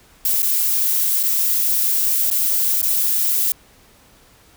violet noise with dropouts, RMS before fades -18 dBFS, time 0.25-3.52 s, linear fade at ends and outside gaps 2 ms, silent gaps 0.422-0.428 / 1.23-1.235 / 2.302-2.312 / 2.816-2.828 s, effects pink hiss -51 dBFS RMS until 4.56 s

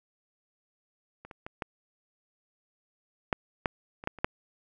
clicks, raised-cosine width 0.5 ms, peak -30 / -29 / -24 / -17 / -10 / -11 / -27 / -13 / -30 / -9 dBFS, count 10, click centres 1.25 / 1.312 / 1.465 / 1.622 / 3.328 / 3.658 / 4.039 / 4.074 / 4.187 / 4.245 s, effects none

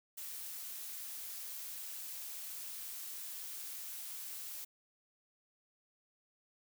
blue noise, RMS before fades -45 dBFS, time 0.17-4.65 s, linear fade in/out 10 ms, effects none

